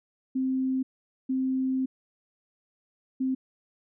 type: tone bursts at uneven times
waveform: sine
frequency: 261.6 Hz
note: C4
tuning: in tune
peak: -24 dBFS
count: 3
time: 0.35-0.83 / 1.29-1.86 / 3.2-3.35 s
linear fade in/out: 10 ms
effects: none